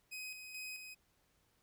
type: tone with tremolo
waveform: sawtooth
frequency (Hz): 2517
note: D#7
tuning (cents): +19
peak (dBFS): -40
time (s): 0.11-0.95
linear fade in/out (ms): 20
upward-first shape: square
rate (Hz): 2.3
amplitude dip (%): 45
effects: pink hiss -75 dBFS RMS until 1.62 s